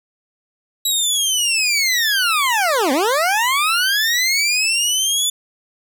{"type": "linear two-way sweep", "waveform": "20% pulse", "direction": "down then up", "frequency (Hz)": [3900, 246.9, 3492], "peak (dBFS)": -10, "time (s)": [0.85, 5.3], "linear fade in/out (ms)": 5, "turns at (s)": 2.92, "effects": []}